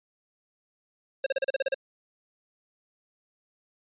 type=tone bursts; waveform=square; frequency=539 Hz; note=C#5; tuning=49 cents flat; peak=-24 dBFS; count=9; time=1.24-1.744 s; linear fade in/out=5 ms; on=24 ms; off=36 ms; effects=resampled to 8000 Hz